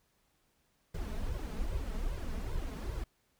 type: noise with flanger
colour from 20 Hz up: brown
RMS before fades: -36 dBFS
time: 0.94-3.04 s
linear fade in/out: 5 ms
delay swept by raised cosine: 1.9 to 4.7 ms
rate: 2.5 Hz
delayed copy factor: +0.85
effects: pink hiss -74 dBFS RMS until 3.39 s